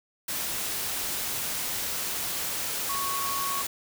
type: tone in noise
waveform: sine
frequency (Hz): 1108.7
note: C#6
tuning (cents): 0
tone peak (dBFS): -30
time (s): 2.89-3.62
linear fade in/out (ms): 5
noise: white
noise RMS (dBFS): -31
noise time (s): 0.28-3.67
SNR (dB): -2
effects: none